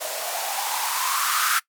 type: noise with band-pass filter sweep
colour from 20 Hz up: violet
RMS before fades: -25 dBFS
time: 0-1.6 s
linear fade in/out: 20 ms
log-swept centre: 590 to 1400 Hz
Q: 6.5
effects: noise-tail reverb RT60 0.1 s tail -21 dB re dry